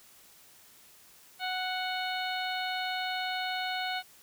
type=harmonic tone with a mistuned harmonic; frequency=740 Hz; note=F#5; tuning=in tune; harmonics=1 / 2 / 3 / 4 / 5 / 6; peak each=-34 / -37 / -39 / -40 / -41 / -42 dBFS; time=1.39-4.03 s; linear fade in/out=50 ms; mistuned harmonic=6; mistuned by=-73 cents; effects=white hiss -57 dBFS RMS until 4.22 s